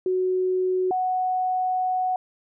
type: tone pair in turn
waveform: sine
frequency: 370 / 740 Hz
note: F#4 / F#5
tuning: 0 / 0 cents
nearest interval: octave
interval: 1200 cents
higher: second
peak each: -20 / -21 dBFS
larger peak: first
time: 0.06-0.91 / 0.91-2.16 s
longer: second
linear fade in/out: 2 ms
effects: none